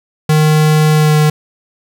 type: tone with pitch glide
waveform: square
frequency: 154 to 152.23 Hz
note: D#3 to D#3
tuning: -17 to -38 cents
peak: -8 dBFS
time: 0.29-1.3 s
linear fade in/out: 5 ms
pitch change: -21 cents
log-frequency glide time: 0.91-1.17 s
effects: 7-bit